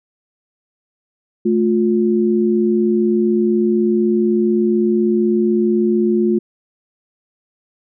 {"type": "tone pair together", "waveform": "sine", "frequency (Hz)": [218.3, 354.2], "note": ["A3", "F4"], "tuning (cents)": [-13, 24], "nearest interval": "minor sixth", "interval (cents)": 837, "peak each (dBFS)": -15, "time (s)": [1.45, 6.39], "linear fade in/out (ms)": 10, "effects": []}